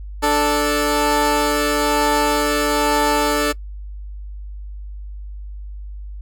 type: tone pair together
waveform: 15% pulse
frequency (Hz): 293.7 / 440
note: D4 / A4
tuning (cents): 0 / 0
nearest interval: perfect fifth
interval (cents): 700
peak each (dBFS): -12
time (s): 0.22-3.53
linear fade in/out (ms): 20
effects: noise-tail reverb RT60 0.1 s tail -22 dB re dry + added 50 Hz sine -29 dBFS peak until 6.21 s